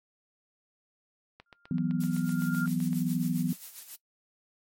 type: click train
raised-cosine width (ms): 0.3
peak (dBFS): -31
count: 13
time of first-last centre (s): 1.4-2.931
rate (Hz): 7.84
type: tone with exponential growth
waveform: sine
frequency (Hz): 1401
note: F6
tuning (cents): +5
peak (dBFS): -31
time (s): 1.46-2.66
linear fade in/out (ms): 2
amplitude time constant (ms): 260
type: chord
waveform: sine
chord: E suspended second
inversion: none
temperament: just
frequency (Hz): 164.81 / 185.42 / 247.2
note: E3 / F#3 / B3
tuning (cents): 0 / +4 / +2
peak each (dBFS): -30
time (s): 1.71-3.53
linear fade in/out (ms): 2
type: noise with tremolo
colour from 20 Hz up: blue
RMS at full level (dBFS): -42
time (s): 2-3.96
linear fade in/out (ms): 5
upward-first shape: sine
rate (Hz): 7.4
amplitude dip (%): 65
effects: noise-tail reverb RT60 0.1 s tail -19 dB re dry + MP3 64 kbps